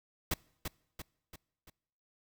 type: noise with echo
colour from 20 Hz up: pink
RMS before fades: -31 dBFS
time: 0.31-0.34 s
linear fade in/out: 5 ms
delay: 340 ms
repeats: 4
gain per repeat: -6 dB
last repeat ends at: 1.7 s
effects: noise-tail reverb RT60 0.8 s tail -25 dB re dry

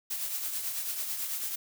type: noise with tremolo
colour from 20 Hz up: blue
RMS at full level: -32 dBFS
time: 0.1-1.56 s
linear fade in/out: 10 ms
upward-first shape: triangle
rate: 9.1 Hz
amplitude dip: 50%
effects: none

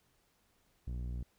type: tone with low-pass filter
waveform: sawtooth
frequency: 60.7 Hz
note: B1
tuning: 29 cents flat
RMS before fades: -39 dBFS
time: 0.87-1.23 s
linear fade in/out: 5 ms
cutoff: 190 Hz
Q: 0.52
effects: pink hiss -73 dBFS RMS until 1.38 s

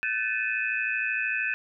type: tone cluster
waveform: sine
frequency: 1522 / 1749 / 2481 / 2594 Hz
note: F#6 / A6 / D#7 / E7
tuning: +48 / -11 / -6 / -28 cents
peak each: -31 dBFS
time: 0.03-1.54 s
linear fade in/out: 0 ms
effects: none

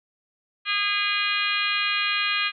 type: harmonic tone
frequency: 409 Hz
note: G#4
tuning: 26 cents flat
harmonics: 3 / 4 / 5 / 6 / 7 / 8 / 9 / 10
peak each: -30 / -30 / -31 / -26 / -31 / -30 / -40 / -32 dBFS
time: 0.65-2.52 s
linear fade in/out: 50 ms
effects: none

